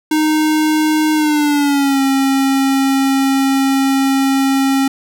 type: tone with pitch glide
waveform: square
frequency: 309.1 to 270.6 Hz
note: D#4 to C#4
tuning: -11 to -42 cents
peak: -12 dBFS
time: 0.11-4.88 s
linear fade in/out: 5 ms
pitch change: -231 cents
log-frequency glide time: 1.14-2.02 s
effects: none